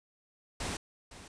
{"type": "noise with echo", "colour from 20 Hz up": "pink", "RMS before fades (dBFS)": -36, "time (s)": [0.6, 0.77], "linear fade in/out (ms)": 5, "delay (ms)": 510, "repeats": 1, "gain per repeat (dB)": -14, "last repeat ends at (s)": 1.28, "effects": ["resampled to 22050 Hz"]}